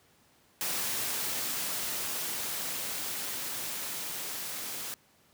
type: noise with level ramp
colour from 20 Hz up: white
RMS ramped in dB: -32 to -38 dBFS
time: 0.61-4.94 s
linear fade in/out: 0 ms
effects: pink hiss -64 dBFS RMS until 5.33 s + high-pass 100 Hz 12 dB/octave